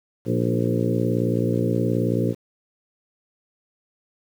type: harmonic tone with a mistuned harmonic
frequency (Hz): 58.8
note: A#1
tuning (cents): +16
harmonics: 2 / 3 / 4 / 5 / 6 / 7 / 8 / 9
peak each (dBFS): -24 / -26 / -27 / -28 / -29 / -29 / -30 / -31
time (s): 0.25-2.35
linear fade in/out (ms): 50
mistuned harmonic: 5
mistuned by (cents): +31
effects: 8-bit